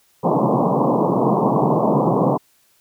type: band-pass noise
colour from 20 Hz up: pink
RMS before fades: -17 dBFS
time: 0.23-2.38 s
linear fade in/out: 20 ms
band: 130 to 1100 Hz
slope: 96 dB/octave
effects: white hiss -59 dBFS RMS until 2.8 s